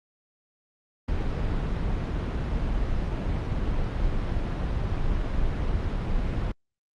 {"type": "noise", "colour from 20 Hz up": "brown", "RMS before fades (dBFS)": -26, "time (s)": [1.08, 6.52], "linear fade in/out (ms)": 5, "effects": ["low-pass 4000 Hz 12 dB/octave", "Opus 32 kbps"]}